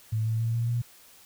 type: tone with pitch steps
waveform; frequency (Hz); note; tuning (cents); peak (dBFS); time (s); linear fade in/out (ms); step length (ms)
sine; 110 / 112.25 / 114.54 / 116.88 / 119.26; A2 / A2 / A#2 / A#2 / A#2; 0 / +35 / -30 / +5 / +40; -24; 0.12-0.82; 10; 140
effects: white hiss -54 dBFS RMS until 1.25 s